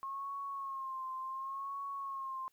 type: tone with vibrato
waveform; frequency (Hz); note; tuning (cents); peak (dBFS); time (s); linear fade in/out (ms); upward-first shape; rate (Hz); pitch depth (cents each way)
sine; 1078; C#6; -49; -38; 0.03-2.48; 0; sine; 0.69; 55
effects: white hiss -75 dBFS RMS until 2.52 s